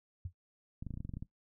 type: tone with exponential decay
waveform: sine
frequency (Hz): 88.9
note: F2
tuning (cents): +31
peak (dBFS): -35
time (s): 0.25-0.33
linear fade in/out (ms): 5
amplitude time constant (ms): 16
type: clicks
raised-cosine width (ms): 5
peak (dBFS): -29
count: 11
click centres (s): 0.825 / 0.867 / 0.907 / 0.94 / 0.974 / 1.005 / 1.05 / 1.093 / 1.138 / 1.17 / 1.225
effects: noise-tail reverb RT60 0.1 s tail -17 dB re dry